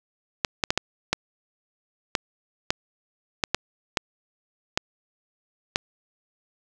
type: clicks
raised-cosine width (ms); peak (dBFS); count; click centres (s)
0.2; -3; 12; 0.448 / 0.638 / 0.705 / 0.776 / 1.13 / 2.152 / 2.705 / 3.438 / 3.546 / 3.972 / 4.775 / 5.759
effects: none